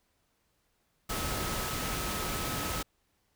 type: tone in noise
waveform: sine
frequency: 1284 Hz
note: E6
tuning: 46 cents flat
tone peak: -41 dBFS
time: 1.09-2.83 s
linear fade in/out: 10 ms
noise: pink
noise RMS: -34 dBFS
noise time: 1.09-2.83 s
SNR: -10 dB
effects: pink hiss -74 dBFS RMS until 3.35 s